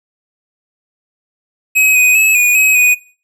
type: tone with pitch steps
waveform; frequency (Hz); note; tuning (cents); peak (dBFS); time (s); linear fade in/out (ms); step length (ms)
square; 2545 / 2499 / 2584 / 2458 / 2544 / 2480; D#7 / D#7 / E7 / D#7 / D#7 / D#7; +39 / +7 / -35 / -22 / +38 / -6; -8; 1.75-2.95; 20; 200
effects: noise-tail reverb RT60 0.4 s tail -21 dB re dry